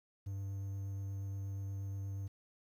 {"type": "tone with vibrato", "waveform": "triangle", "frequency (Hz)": 98, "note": "G2", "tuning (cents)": 0, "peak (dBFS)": -36, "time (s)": [0.26, 2.28], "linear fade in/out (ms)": 10, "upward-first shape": "sine", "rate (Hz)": 8.4, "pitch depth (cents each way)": 9, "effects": ["11-bit"]}